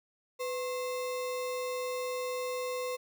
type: tone with sample-and-hold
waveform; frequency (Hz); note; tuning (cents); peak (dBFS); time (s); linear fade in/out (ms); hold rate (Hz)
sine; 501; B4; +25; -32; 0.39-2.97; 20; 1575
effects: none